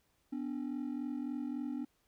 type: ring-modulated tone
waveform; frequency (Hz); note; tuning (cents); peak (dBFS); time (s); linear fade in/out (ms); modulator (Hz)
triangle; 270.2; C#4; -44; -30; 0.32-1.85; 10; 21.8
effects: tanh soft clip ceiling -28 dBFS + pink hiss -75 dBFS RMS until 2.07 s